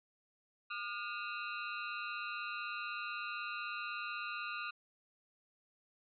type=ring-modulated tone; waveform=25% pulse; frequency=1318.5 Hz; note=E6; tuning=in tune; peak=-32 dBFS; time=0.7-4.71 s; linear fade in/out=10 ms; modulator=108 Hz; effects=resampled to 11025 Hz